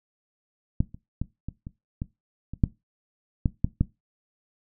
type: clicks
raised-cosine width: 5 ms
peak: -9 / -28 / -15 / -20 / -24 / -17 / -22 / -6 / -9 / -9 / -8 dBFS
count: 11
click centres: 0.805 / 0.945 / 1.216 / 1.486 / 1.669 / 2.019 / 2.536 / 2.638 / 3.458 / 3.645 / 3.81 s
effects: noise-tail reverb RT60 0.2 s tail -18 dB re dry